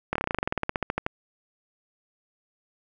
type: slowing click train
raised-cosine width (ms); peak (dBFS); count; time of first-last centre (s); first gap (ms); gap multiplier
0.5; -10; 20; 0.13-1.064; 25; 1.07
effects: none